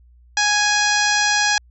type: harmonic tone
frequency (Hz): 830.6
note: G#5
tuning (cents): 0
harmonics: 1 / 2 / 3 / 4 / 5 / 6 / 7 / 8 / 9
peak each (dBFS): -22 / -19 / -25 / -27 / -26 / -25 / -24 / -31 / -32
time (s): 0.37-1.58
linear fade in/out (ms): 2
effects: added 60 Hz sine -47 dBFS peak until 1.7 s